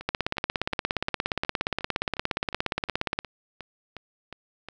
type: two click trains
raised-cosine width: 0.3 ms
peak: -22 / -9 dBFS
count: 14 / 54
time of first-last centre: 0.01-4.686 / 0.09-3.189 s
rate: 2.78 / 17.1 Hz
effects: none